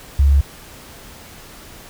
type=tone; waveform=sine; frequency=69.9 Hz; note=C#2; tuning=15 cents sharp; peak=-9 dBFS; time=0.19-0.41 s; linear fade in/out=5 ms; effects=pink hiss -40 dBFS RMS until 1.89 s